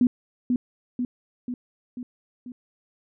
sine tone with echo, 246.9 Hz, B3, in tune, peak -15 dBFS, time 0.01-0.07 s, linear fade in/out 2 ms, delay 490 ms, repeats 5, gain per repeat -4 dB, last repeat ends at 2.52 s, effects none

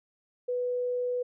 sine tone, 493.9 Hz, B4, in tune, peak -27 dBFS, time 0.48-1.23 s, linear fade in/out 10 ms, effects none

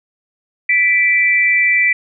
sine tone pair together, 1975.5 / 2336 Hz, B6 / D7, 0 / -10 cents, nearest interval minor third, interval 290 cents, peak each -13 dBFS, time 0.69-1.93 s, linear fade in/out 5 ms, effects none

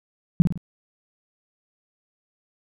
sine tone with echo, 172.2 Hz, F3, 24 cents flat, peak -8 dBFS, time 0.4-0.42 s, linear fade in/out 0 ms, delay 52 ms, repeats 3, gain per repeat -7 dB, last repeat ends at 0.576 s, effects none

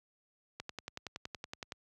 click train, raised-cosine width 0.2 ms, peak -23 dBFS, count 13, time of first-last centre 0.6-1.721 s, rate 10.7 Hz, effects high-pass 60 Hz 12 dB/octave

